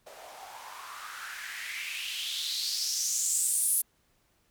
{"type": "noise with band-pass filter sweep", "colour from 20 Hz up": "blue", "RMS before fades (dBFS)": -33, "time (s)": [0.06, 3.82], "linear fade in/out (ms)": 10, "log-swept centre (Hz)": [570, 11000], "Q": 4.5, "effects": ["pink hiss -70 dBFS RMS until 4.5 s"]}